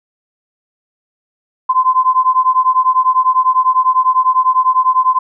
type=beating tone pair; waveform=sine; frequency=1024 / 1034 Hz; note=C6 / C6; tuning=-38 / -21 cents; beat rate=10 Hz; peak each=-12 dBFS; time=1.69-5.19 s; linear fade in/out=10 ms; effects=none